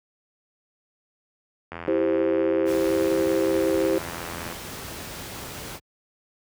click train, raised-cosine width 0.5 ms, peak -19 dBFS, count 238, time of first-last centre 1.72-4.525 s, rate 84.5 Hz
sine chord, C major, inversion first, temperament just, 327 / 392.4 / 523.3 Hz, E4 / G4 / C5, -14 / +2 / 0 cents, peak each -24 dBFS, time 1.88-3.98 s, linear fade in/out 0 ms
pink noise, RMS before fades -36 dBFS, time 2.65-5.8 s, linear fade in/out 50 ms
effects high-pass 60 Hz 12 dB/octave

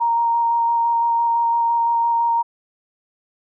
sine tone with vibrato, 932.3 Hz, A#5, in tune, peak -15 dBFS, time 0-2.43 s, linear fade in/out 20 ms, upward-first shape square, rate 5.9 Hz, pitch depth 8 cents each way, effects none

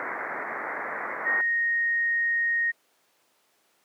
white low-pass noise, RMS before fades -32 dBFS, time 0-1.41 s, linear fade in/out 0 ms, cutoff 2100 Hz, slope 96 dB/octave
sine tone, 1864 Hz, A#6, 1 cent flat, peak -22 dBFS, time 1.25-2.72 s, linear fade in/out 20 ms
effects pink hiss -66 dBFS RMS until 3.84 s + high-pass 400 Hz 12 dB/octave

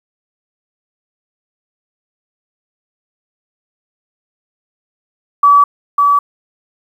sine tone with echo, 1146 Hz, D6, 43 cents flat, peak -4 dBFS, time 5.43-5.64 s, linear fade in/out 5 ms, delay 550 ms, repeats 1, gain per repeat -3 dB, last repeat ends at 6.19 s, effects 7-bit

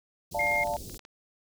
pink band-stop noise, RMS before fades -42 dBFS, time 0.31-0.98 s, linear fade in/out 10 ms, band 450 to 4400 Hz, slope 24 dB/octave
sine chord, D minor, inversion none, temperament equal with one note detuned, 587.3 / 698.5 / 882.5 Hz, D5 / F5 / A5, 0 / 0 / +5 cents, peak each -32 dBFS, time 0.34-0.77 s, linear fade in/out 10 ms
sine tone, 2126 Hz, C7, 27 cents sharp, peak -25 dBFS, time 0.39-0.64 s, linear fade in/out 5 ms
clicks, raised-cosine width 0.2 ms, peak -30 dBFS, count 12, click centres 0.409 / 0.47 / 0.515 / 0.556 / 0.633 / 0.672 / 0.738 / 0.768 / 0.897 / 0.945 / 0.993 / 1.051 s
effects none

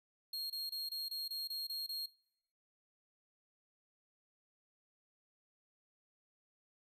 45% pulse tone bursts, 4251 Hz, C8, 27 cents sharp, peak -38 dBFS, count 9, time 0.33-2.06 s, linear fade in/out 5 ms, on 170 ms, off 25 ms, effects noise-tail reverb RT60 0.8 s tail -25 dB re dry + resampled to 32000 Hz

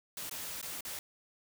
white noise with dropouts, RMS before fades -41 dBFS, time 0.17-0.99 s, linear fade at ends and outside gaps 2 ms, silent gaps 0.296-0.311 / 0.614-0.627 / 0.808-0.85 s, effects none

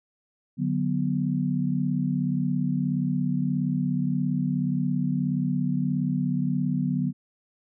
sine chord, B minor, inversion first, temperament just, 148.16 / 185.21 / 246.9 Hz, D3 / F#3 / B3, +16 / +2 / 0 cents, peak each -27 dBFS, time 0.57-7.13 s, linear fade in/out 50 ms, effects none

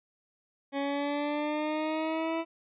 20% pulse exponential sweep, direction up, 277.2 to 330.5 Hz, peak -24 dBFS, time 0.72-2.45 s, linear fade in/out 50 ms, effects resampled to 8000 Hz

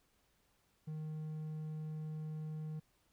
triangle tone, 155.2 Hz, D#3, 4 cents flat, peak -38 dBFS, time 0.87-2.8 s, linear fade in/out 10 ms, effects pink hiss -75 dBFS RMS until 3.12 s

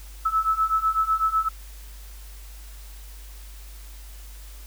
sine beating tone pair, 1301 / 1309 Hz, E6 / E6, -23 / -13 cents, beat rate 8 Hz, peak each -24 / -22 dBFS, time 0.25-1.49 s, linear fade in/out 10 ms, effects added 50 Hz sine -39 dBFS peak until 4.66 s + white hiss -49 dBFS RMS until 4.66 s

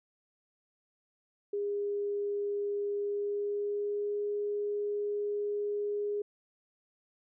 sine tone with pitch glide, 407.4 to 412.4 Hz, G#4 to G#4, -33 to -12 cents, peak -30 dBFS, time 1.53-6.22 s, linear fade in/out 5 ms, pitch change +21 cents, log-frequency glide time 2.97-4.22 s, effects none

